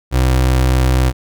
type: tone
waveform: 30% pulse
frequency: 64 Hz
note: C2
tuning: 38 cents flat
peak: -8 dBFS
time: 0.11-1.13 s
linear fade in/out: 50 ms
effects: none